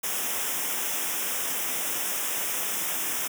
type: band-stop noise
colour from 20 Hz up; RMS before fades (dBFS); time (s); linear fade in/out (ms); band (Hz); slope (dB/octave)
white; -29; 0.03-3.28; 10; 3600 to 5200; 96
effects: high-pass 200 Hz 12 dB/octave